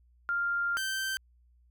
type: tone pair in turn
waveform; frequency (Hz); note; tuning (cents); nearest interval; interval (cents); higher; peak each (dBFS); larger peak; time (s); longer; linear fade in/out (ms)
sine / sawtooth; 1396.9 / 1554.7; F6 / G6; 0 / -15; major second; 185; second; -27; neither; 0.29-0.77 / 0.77-1.17; first; 0
effects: added 60 Hz sine -60 dBFS peak until 1.7 s